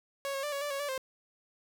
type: tone with pitch steps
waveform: sawtooth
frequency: 554 / 545 / 589 / 560 / 584 / 553 / 578 / 526 Hz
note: C#5 / C#5 / D5 / C#5 / D5 / C#5 / D5 / C5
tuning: -1 / -29 / +5 / +18 / -10 / -4 / -28 / +9 cents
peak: -29 dBFS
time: 0.25-0.978 s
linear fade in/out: 0 ms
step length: 91 ms
effects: none